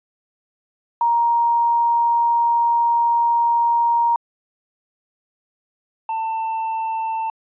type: tone pair in turn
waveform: sine / triangle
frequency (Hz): 938 / 892.7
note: A#5 / A5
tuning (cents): +11 / +25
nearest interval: minor second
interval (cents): 86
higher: first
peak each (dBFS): -14 / -19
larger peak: first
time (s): 1.01-4.16 / 6.09-7.3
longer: first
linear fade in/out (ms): 2
effects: resampled to 8000 Hz